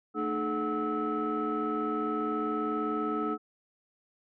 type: tone cluster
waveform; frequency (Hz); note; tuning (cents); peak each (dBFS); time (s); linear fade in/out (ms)
sine; 223.8 / 304.1 / 426.5 / 736 / 1299; A3 / D#4 / G#4 / F#5 / E6; +30 / -40 / +46 / -9 / -26; -35 / -32 / -33 / -39 / -32; 0.14-3.38; 50
effects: tanh soft clip ceiling -22 dBFS